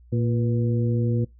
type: harmonic tone with a mistuned harmonic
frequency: 116.54 Hz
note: A#2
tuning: in tune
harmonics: 1 / 2 / 3 / 4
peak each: -21 / -27 / -31 / -33 dBFS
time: 0.12-1.25 s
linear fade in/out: 10 ms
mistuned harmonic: 4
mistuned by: +73 cents
effects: noise-tail reverb RT60 0.2 s tail -24 dB re dry + added 60 Hz sine -48 dBFS peak until 1.39 s